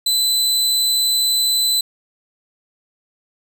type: tone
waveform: sawtooth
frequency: 4016 Hz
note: B7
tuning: 28 cents sharp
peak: -12 dBFS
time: 0.06-1.81 s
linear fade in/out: 5 ms
effects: none